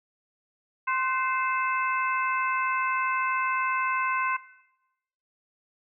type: harmonic tone with a mistuned harmonic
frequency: 523.3 Hz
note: C5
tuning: in tune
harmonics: 2 / 3 / 4 / 5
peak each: -26 / -30 / -32 / -34 dBFS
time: 0.87-4.37 s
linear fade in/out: 10 ms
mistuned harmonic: 3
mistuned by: -57 cents
effects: noise-tail reverb RT60 0.9 s tail -18 dB re dry